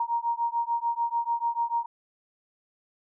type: beating tone pair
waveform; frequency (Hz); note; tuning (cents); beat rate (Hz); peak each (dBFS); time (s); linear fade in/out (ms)
sine; 933 / 939.8; A#5 / A#5; +1 / +14; 6.8; -28; 0-1.86; 5
effects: none